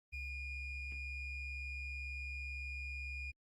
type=ring-modulated tone; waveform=triangle; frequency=1249 Hz; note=D#6; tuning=6 cents sharp; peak=-36 dBFS; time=0.12-3.32 s; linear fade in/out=20 ms; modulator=1180 Hz; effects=Opus 24 kbps